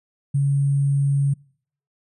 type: tone with sample-and-hold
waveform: sine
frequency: 140 Hz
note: C#3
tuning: 18 cents sharp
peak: -16 dBFS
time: 0.34-1.34 s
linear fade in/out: 10 ms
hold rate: 8820 Hz
effects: noise-tail reverb RT60 0.6 s tail -26 dB re dry + resampled to 32000 Hz